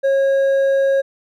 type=tone with hard clipping; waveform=sine; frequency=545 Hz; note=C#5; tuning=29 cents flat; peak=-14 dBFS; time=0.03-1.02 s; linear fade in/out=20 ms; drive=4 dB; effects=none